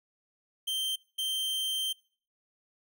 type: tone bursts at uneven times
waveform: 45% pulse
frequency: 3136 Hz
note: G7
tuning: in tune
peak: -29 dBFS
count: 2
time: 0.67-0.96 / 1.18-1.93 s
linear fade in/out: 10 ms
effects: noise-tail reverb RT60 0.5 s tail -25 dB re dry